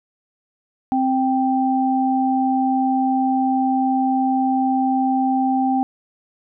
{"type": "tone pair together", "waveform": "sine", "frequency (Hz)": [261.8, 784.5], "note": ["C4", "G5"], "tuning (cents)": [1, 1], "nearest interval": "octave + perfect fifth", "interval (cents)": 1900, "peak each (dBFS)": [-18, -19], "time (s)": [0.92, 5.83], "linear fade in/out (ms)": 0, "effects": []}